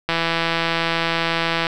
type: click train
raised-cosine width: 0.3 ms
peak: -4 dBFS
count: 263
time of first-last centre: 0.09-1.668 s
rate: 166 Hz
effects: none